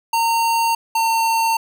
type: tone pair in turn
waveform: square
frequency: 918 / 907.5 Hz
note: A#5 / A#5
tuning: -27 / -47 cents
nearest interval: unison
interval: 20 cents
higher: first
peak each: -16 dBFS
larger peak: neither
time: 0.13-0.75 / 0.95-1.57 s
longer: neither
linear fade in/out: 5 ms
effects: none